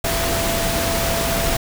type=tone in noise; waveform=sine; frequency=671 Hz; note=E5; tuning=31 cents sharp; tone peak=-24 dBFS; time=0.04-1.57 s; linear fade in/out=5 ms; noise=pink; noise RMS=-21 dBFS; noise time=0.04-1.57 s; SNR=-6 dB; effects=none